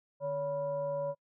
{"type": "tone with frequency modulation", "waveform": "sine", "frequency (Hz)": 565, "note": "C#5", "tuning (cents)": 33, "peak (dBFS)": -31, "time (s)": [0.2, 1.15], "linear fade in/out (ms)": 50, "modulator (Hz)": 415, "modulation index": 0.51, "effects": ["noise-tail reverb RT60 0.1 s tail -26 dB re dry"]}